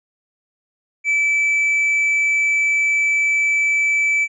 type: tone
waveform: triangle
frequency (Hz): 2311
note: D7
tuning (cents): -28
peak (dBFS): -13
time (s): 1.04-4.28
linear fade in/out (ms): 50
effects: resampled to 22050 Hz

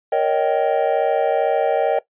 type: chord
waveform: triangle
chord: Eb dominant seventh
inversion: second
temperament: just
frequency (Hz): 466.7 / 560 / 622.3 / 777.8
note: Bb4 / Db5 / Eb5 / G5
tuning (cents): +2 / +18 / 0 / -14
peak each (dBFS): -19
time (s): 0.12-1.99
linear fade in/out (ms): 5
effects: noise-tail reverb RT60 0.1 s tail -17 dB re dry + resampled to 8000 Hz

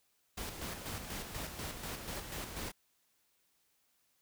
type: noise with tremolo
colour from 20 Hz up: pink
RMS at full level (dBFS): -41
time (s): 0.37-2.72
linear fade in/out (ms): 10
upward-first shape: square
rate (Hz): 4.1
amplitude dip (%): 45
effects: white hiss -75 dBFS RMS until 4.21 s

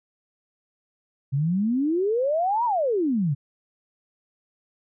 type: exponential two-way sweep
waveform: sine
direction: up then down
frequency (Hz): 130.81 to 990 to 130.81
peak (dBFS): -20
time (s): 1.32-3.35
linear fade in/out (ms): 20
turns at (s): 2.65
effects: none

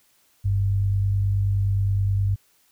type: tone pair together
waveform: sine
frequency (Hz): 49.55 / 99.1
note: G1 / G2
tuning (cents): +19 / +19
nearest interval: octave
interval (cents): 1200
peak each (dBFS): -28 / -19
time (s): 0.44-2.36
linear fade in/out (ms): 20
effects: white hiss -62 dBFS RMS until 2.71 s

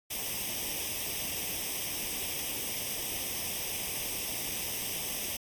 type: noise with comb filter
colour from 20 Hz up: white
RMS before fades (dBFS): -35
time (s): 0.1-5.37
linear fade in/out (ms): 10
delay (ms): 0.35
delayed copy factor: +0.75
effects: AAC 64 kbps

